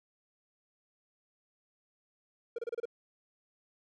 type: tone bursts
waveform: triangle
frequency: 469.1 Hz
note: A#4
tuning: 11 cents sharp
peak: -31 dBFS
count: 6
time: 2.56-2.855 s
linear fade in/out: 5 ms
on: 25 ms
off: 29 ms
effects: none